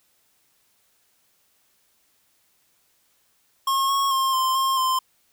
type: tone with pitch steps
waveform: square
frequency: 1081 / 1098 / 1067 / 1045 / 1067 / 1040 Hz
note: C#6 / C#6 / C6 / C6 / C6 / C6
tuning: -44 / -17 / +34 / -2 / +34 / -11 cents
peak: -20 dBFS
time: 3.67-4.99 s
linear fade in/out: 5 ms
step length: 220 ms
effects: white hiss -65 dBFS RMS until 5.32 s